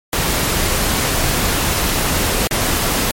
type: noise with dropouts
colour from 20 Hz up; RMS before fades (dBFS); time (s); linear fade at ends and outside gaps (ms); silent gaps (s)
pink; -17; 0.13-3.11; 0; 2.473-2.511
effects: MP3 64 kbps